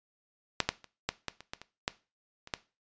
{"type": "clicks", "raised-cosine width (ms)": 0.2, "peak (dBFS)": [-7, -8, -30, -11, -15, -28, -19, -27, -11, -28, -13], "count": 11, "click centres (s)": [0.603, 0.69, 0.843, 1.09, 1.283, 1.406, 1.535, 1.616, 1.879, 2.474, 2.538], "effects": ["noise-tail reverb RT60 0.3 s tail -17 dB re dry", "resampled to 16000 Hz"]}